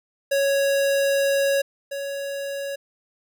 square tone pair in turn, 554.4 / 557.3 Hz, C#5 / C#5, 0 / +9 cents, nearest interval unison, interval 9 cents, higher second, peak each -19 / -28 dBFS, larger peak first, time 0.31-1.62 / 1.91-2.76 s, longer first, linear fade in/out 10 ms, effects none

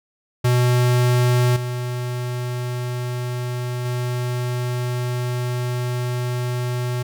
square tone with level steps, 123.47 Hz, B2, in tune, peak -15 / -24 / -22 dBFS, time 0.44-7.03 s, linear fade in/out 10 ms, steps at 1.56 / 3.85 s, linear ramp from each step 5 ms, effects none

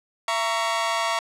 sawtooth chord, A# diminished, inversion second, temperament just, 671.3 / 932.3 / 1118.8 Hz, E5 / A#5 / C#6, +31 / 0 / +16 cents, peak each -23 dBFS, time 0.28-1.19 s, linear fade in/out 2 ms, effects low-pass 8000 Hz 12 dB/octave

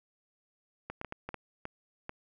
clicks, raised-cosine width 0.5 ms, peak -23 dBFS, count 8, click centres 0.9 / 1.014 / 1.047 / 1.124 / 1.29 / 1.343 / 1.654 / 2.094 s, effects none

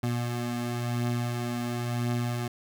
25% pulse beating tone pair, 120.2 / 121.16 Hz, B2 / B2, -46 / -33 cents, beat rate 0.96 Hz, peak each -25 / -32 dBFS, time 0.03-2.48 s, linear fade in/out 5 ms, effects none

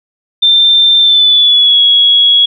sine tone with pitch glide, 3577 to 3337 Hz, A7 to G#7, +28 to +8 cents, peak -4 dBFS, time 0.42-2.46 s, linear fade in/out 10 ms, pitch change -120 cents, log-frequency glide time 0.99-1.81 s, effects none

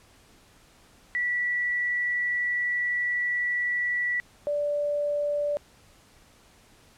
sine tone pair in turn, 1952 / 584.2 Hz, B6 / D5, -21 / -9 cents, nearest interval octave + major sixth, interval 2088 cents, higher first, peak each -24 dBFS, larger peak neither, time 1.15-4.2 / 4.47-5.57 s, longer first, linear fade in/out 0 ms, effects pink hiss -57 dBFS RMS until 6.97 s + low-pass 11000 Hz 12 dB/octave

